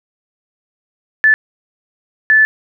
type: tone bursts at uneven times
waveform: sine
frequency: 1745 Hz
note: A6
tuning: 15 cents flat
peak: -6 dBFS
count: 2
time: 1.24-1.34 / 2.3-2.45 s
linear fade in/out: 0 ms
effects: none